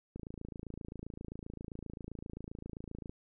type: click train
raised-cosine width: 3 ms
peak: -30 dBFS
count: 82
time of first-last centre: 0.16-3.095 s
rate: 27.6 Hz
effects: none